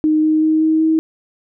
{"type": "tone with pitch steps", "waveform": "sine", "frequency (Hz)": [309.2, 311.5, 313.9, 316.2, 318.6], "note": ["D#4", "D#4", "D#4", "D#4", "D#4"], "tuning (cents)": [-11, 2, 15, 28, 41], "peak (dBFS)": -11, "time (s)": [0.04, 0.99], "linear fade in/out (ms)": 0, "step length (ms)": 190, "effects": []}